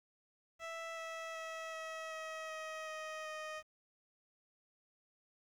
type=tone with pitch steps; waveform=15% pulse; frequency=659.3 / 653.6 / 648 / 642.4 / 636.8 / 631.3 / 625.9 / 620.5 Hz; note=E5 / E5 / E5 / E5 / D#5 / D#5 / D#5 / D#5; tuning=0 / -15 / -30 / -45 / +40 / +25 / +10 / -5 cents; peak=-36 dBFS; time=0.59-3.63 s; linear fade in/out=50 ms; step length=380 ms; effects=low-pass 6000 Hz 12 dB/octave + 11-bit